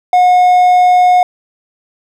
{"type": "tone", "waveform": "triangle", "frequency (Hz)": 724, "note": "F#5", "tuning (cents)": -38, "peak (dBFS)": -3, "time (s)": [0.13, 1.23], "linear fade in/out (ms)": 2, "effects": []}